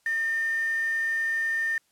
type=tone with quantisation; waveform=sine; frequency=1812 Hz; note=A#6; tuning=50 cents flat; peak=-24 dBFS; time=0.06-1.78 s; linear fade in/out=2 ms; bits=7; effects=white hiss -68 dBFS RMS until 1.91 s + low-pass 11000 Hz 12 dB/octave